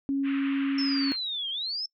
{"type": "tone", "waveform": "sine", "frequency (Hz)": 275.5, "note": "C#4", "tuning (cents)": -11, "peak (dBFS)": -24, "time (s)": [0.09, 1.12], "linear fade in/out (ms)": 0}
{"type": "band-pass noise", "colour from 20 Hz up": "white", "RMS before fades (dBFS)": -40, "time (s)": [0.23, 1.17], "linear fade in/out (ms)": 50, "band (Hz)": [1100, 2900], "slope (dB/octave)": 48}
{"type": "linear two-way sweep", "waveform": "sine", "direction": "down then up", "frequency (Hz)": [5360, 3100, 5360], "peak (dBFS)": -29, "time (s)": [0.78, 1.86], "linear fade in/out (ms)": 5, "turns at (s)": 1.5}
{"effects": ["noise-tail reverb RT60 0.1 s tail -25 dB re dry"]}